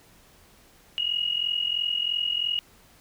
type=tone pair together; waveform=sine; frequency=2857 / 2900 Hz; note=F7 / F#7; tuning=+39 / -35 cents; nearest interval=unison; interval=26 cents; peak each=-28 / -26 dBFS; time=0.98-2.59 s; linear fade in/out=0 ms; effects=pink hiss -56 dBFS RMS until 3 s